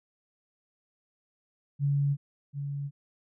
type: tone with echo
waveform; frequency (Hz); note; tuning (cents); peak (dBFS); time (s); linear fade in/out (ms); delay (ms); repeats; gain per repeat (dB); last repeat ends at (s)
sine; 141.7; C#3; +38; -23; 1.79-2.17; 50; 740; 1; -8; 2.91
effects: none